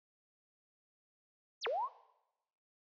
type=linear two-way sweep; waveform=sine; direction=down then up; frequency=7030 to 421.4 to 1167 Hz; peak=-33 dBFS; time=1.61-1.89 s; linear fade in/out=50 ms; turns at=1.67 s; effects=noise-tail reverb RT60 0.9 s tail -19 dB re dry